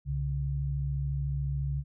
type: tone pair together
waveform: sine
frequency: 66.07 / 140 Hz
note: C2 / C#3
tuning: +17 / +18 cents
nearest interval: octave + minor second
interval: 1301 cents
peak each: -32 / -30 dBFS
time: 0.05-1.84 s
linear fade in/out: 50 ms
effects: none